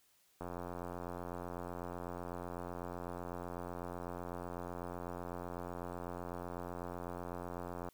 click train, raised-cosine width 1 ms, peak -29 dBFS, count 659, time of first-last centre 0.41-7.887 s, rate 88 Hz, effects white hiss -71 dBFS RMS until 7.93 s

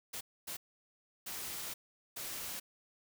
white noise bursts at uneven times, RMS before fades -42 dBFS, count 4, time 0.13-0.21 / 0.47-0.57 / 1.26-1.74 / 2.16-2.6 s, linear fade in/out 10 ms, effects none

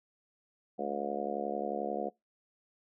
harmonic tone, 71.3 Hz, C#2, 49 cents sharp, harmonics 3 / 4 / 5 / 6 / 7 / 8 / 9 / 10, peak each -41 / -44 / -41 / -41 / -39 / -41 / -43 / -38 dBFS, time 0.78-2.1 s, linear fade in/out 20 ms, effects noise-tail reverb RT60 0.2 s tail -25 dB re dry

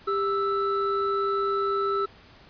triangle tone pair together, 397.6 / 1318.5 Hz, G4 / E6, +25 / 0 cents, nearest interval octave + major sixth, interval 2075 cents, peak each -24 dBFS, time 0.07-2.06 s, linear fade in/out 10 ms, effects pink hiss -52 dBFS RMS until 2.49 s + resampled to 11025 Hz

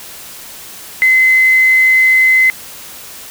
sine tone with quantisation, 2048 Hz, C7, 38 cents flat, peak -6 dBFS, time 1.02-2.5 s, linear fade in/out 0 ms, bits 5, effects white hiss -32 dBFS RMS until 3.3 s

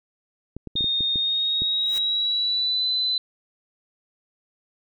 clicks, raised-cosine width 3 ms, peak -20 dBFS, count 8, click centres 0.566 / 0.673 / 0.755 / 0.808 / 0.843 / 1.007 / 1.158 / 1.62 s
sine tone with pitch glide, 3685 to 4019 Hz, A#7 to B7, -21 to +30 cents, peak -20 dBFS, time 0.76-3.18 s, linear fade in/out 2 ms, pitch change +151 cents, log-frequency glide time 1.17-2.87 s
white noise with exponential growth, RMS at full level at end -33 dBFS, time 1.77-1.98 s, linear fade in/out 0 ms, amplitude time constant 44 ms
effects MP3 96 kbps

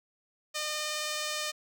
5% pulse tone with vibrato, 607 Hz, D#5, 43 cents flat, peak -20 dBFS, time 0.54-1.52 s, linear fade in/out 20 ms, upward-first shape sine, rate 19 Hz, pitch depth 11 cents each way, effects none

